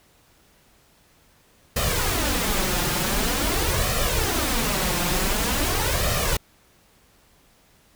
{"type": "noise with flanger", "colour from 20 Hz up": "pink", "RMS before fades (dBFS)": -23, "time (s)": [1.76, 6.37], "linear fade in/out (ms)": 5, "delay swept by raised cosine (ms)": [1.6, 5.7], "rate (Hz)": 0.46, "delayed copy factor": 0.65, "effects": ["pink hiss -58 dBFS RMS until 7.95 s"]}